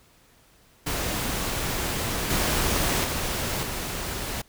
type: noise with level steps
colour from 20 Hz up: pink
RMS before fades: -28 / -24 / -28 / -31 dBFS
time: 0.86-4.42 s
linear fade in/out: 10 ms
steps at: 2.3 / 3.04 / 3.63 s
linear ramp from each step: 2 ms
effects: pink hiss -58 dBFS RMS until 4.48 s